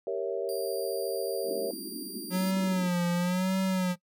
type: chord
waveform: sine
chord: G diminished seventh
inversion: none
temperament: equal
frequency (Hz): 392 / 466.2 / 554.4 / 659.3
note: G4 / Bb4 / Db5 / Fb5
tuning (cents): 0 / 0 / 0 / 0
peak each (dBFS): -34 / -33 / -34 / -37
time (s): 0.07-1.71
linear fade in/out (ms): 2
type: tone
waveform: 10% pulse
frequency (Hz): 4746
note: D8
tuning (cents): +17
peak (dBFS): -33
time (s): 0.49-2.51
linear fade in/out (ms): 0
type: band-pass noise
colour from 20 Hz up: white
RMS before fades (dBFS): -41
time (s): 1.43-2.91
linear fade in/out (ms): 50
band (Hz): 190 to 380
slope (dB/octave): 96
type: tone with vibrato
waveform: square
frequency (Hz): 181.9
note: F#3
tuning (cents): -29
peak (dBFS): -26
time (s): 2.3-3.96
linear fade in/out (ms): 50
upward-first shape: sine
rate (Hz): 0.96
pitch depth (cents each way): 77
effects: noise-tail reverb RT60 0.1 s tail -21 dB re dry